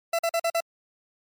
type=tone bursts; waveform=40% pulse; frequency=670 Hz; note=E5; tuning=28 cents sharp; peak=-21 dBFS; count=5; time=0.13-0.605 s; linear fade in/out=5 ms; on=59 ms; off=45 ms; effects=MP3 96 kbps